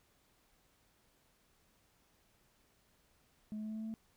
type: tone with pitch steps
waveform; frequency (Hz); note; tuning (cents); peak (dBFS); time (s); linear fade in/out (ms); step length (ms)
sine; 213.2 / 214.7 / 216.2 / 217.7 / 219.2 / 220.7 / 222.3; G#3 / A3 / A3 / A3 / A3 / A3 / A3; +46 / -42 / -30 / -18 / -6 / +5 / +18; -37; 3.52-3.94; 0; 60
effects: tanh soft clip ceiling -37 dBFS + pink hiss -72 dBFS RMS until 4.16 s